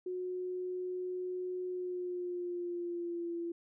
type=tone with pitch glide; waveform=sine; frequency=364.7 to 340.3 Hz; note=F#4 to F4; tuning=-25 to -45 cents; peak=-35 dBFS; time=0.06-3.52 s; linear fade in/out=5 ms; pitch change=-120 cents; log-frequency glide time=1.66-3.36 s; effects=none